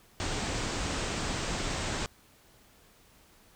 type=low-pass noise; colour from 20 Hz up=pink; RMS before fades=-33 dBFS; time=0.2-2.06 s; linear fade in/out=0 ms; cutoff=8500 Hz; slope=96 dB/octave; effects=pink hiss -60 dBFS RMS until 3.55 s